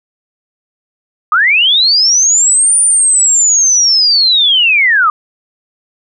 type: linear two-way sweep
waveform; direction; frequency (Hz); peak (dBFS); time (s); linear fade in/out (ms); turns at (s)
sine; up then down; 1177 to 9397 to 1177; -6; 1.32-5.1; 2; 2.78
effects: none